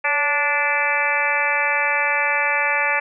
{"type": "harmonic tone with a mistuned harmonic", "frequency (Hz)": 291.5, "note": "D4", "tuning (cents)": -13, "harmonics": [2, 3, 4, 5, 6, 7, 8, 9], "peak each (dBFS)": [-28, -25, -28, -28, -23, -25, -23, -28], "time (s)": [0.04, 3], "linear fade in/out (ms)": 10, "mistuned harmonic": 2, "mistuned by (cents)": -47, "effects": []}